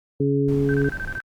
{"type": "harmonic tone", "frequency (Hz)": 140, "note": "C#3", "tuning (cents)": 18, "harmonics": [1, 2, 3], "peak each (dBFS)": [-22, -22, -22], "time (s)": [0.2, 0.89], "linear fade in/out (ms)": 5}
{"type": "noise", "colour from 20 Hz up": "brown", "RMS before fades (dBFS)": -34, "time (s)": [0.48, 1.19], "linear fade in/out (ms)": 5}
{"type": "tone bursts", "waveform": "sine", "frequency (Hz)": 1551, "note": "G6", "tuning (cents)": -19, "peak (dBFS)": -27, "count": 7, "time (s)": [0.69, 1.203], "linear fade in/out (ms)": 0, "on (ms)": 51, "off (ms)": 26}
{"effects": ["Opus 48 kbps"]}